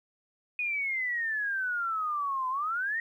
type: exponential two-way sweep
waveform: sine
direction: down then up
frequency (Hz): 2489 to 1012 to 1899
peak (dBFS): -28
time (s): 0.59-3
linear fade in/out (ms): 2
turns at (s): 2.49
effects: 11-bit